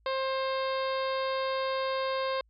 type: harmonic tone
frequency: 530 Hz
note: C5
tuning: 22 cents sharp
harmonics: 1 / 2 / 3 / 4 / 5 / 6 / 7 / 8 / 9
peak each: -30 / -33 / -41 / -43 / -45 / -47 / -43 / -47 / -47 dBFS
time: 0.06-2.41 s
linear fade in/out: 2 ms
effects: added 55 Hz sine -62 dBFS peak until 2.49 s